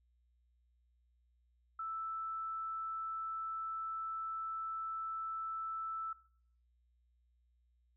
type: tone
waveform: sine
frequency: 1320 Hz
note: E6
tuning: 2 cents sharp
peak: -38 dBFS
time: 1.79-6.13 s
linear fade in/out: 5 ms
effects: noise-tail reverb RT60 0.6 s tail -21 dB re dry + added 60 Hz sine -70 dBFS peak until 7.96 s